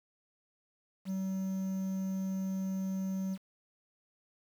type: tone with quantisation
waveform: triangle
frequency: 190.5 Hz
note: G3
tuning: 49 cents flat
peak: -30 dBFS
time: 1.05-3.38 s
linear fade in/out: 50 ms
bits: 9
effects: none